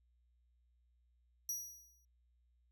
sawtooth tone with exponential decay, 5790 Hz, F#8, 38 cents flat, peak -33 dBFS, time 1.49-2.05 s, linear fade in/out 2 ms, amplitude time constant 120 ms, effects added 60 Hz sine -70 dBFS peak until 2.71 s

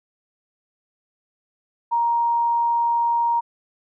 sine tone, 938 Hz, A#5, 11 cents sharp, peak -17 dBFS, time 1.91-3.41 s, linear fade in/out 20 ms, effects none

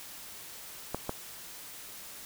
clicks, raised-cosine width 1 ms, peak -17 dBFS, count 2, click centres 0.946 / 1.094 s, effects white hiss -46 dBFS RMS until 2.25 s

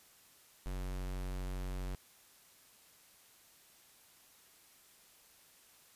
square tone, 46.25 Hz, F#1, in tune, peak -38 dBFS, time 0.66-1.95 s, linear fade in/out 0 ms, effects white hiss -63 dBFS RMS until 5.95 s + resampled to 32000 Hz

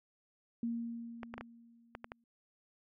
sine tone with exponential decay, 233.1 Hz, A#3, in tune, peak -32 dBFS, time 0.63-2.24 s, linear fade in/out 2 ms, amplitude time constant 350 ms
clicks, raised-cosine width 0.5 ms, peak -27 dBFS, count 7, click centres 1.232 / 1.34 / 1.38 / 1.41 / 1.951 / 2.044 / 2.119 s
effects none

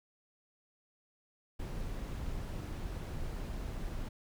brown noise, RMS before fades -39 dBFS, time 1.59-4.09 s, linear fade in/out 10 ms, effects none

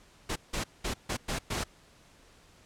pink noise bursts at uneven times, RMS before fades -32 dBFS, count 6, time 0.29-0.36 / 0.53-0.64 / 0.84-0.94 / 1.09-1.17 / 1.28-1.39 / 1.5-1.64 s, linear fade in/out 10 ms, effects pink hiss -59 dBFS RMS until 2.65 s + low-pass 9000 Hz 12 dB/octave

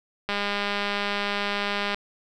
click train, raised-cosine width 0.3 ms, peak -11 dBFS, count 337, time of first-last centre 0.29-1.945 s, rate 203 Hz, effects none

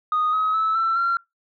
sine tone with pitch steps, 1240 / 1271.9 / 1304.7 / 1338.2 / 1372.7 Hz, D#6 / D#6 / E6 / E6 / F6, -6 / +38 / -18 / +26 / -30 cents, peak -17 dBFS, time 0.12-1.17 s, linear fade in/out 2 ms, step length 210 ms, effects noise-tail reverb RT60 0.2 s tail -25 dB re dry + tanh soft clip ceiling -15 dBFS

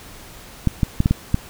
clicks, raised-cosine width 5 ms, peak -3 dBFS, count 6, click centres 0.673 / 0.832 / 1.004 / 1.059 / 1.11 / 1.344 s, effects pink hiss -41 dBFS RMS until 1.49 s

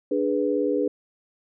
sine chord, G# diminished, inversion second, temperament equal, 293.7 / 415.3 / 493.9 Hz, D4 / G#4 / B4, 0 / 0 / 0 cents, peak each -25 dBFS, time 0.11-0.88 s, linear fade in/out 5 ms, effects none

